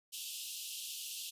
pink high-pass noise, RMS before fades -43 dBFS, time 0.12-1.31 s, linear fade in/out 20 ms, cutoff 2700 Hz, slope 96 dB/octave, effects resampled to 32000 Hz

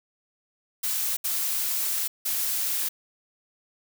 blue noise bursts at uneven times, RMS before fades -27 dBFS, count 3, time 0.83-1.17 / 1.24-2.08 / 2.25-2.89 s, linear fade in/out 10 ms, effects none

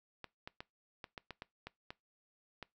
clicks, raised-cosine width 0.3 ms, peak -28 dBFS, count 10, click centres 0.243 / 0.475 / 0.605 / 1.042 / 1.178 / 1.307 / 1.421 / 1.67 / 1.905 / 2.627 s, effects noise-tail reverb RT60 0.2 s tail -22 dB re dry

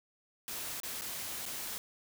white noise with dropouts, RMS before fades -40 dBFS, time 0.48-1.78 s, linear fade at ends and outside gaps 0 ms, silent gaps 0.801-0.833 / 1.011-1.019 / 1.455-1.462 s, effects none

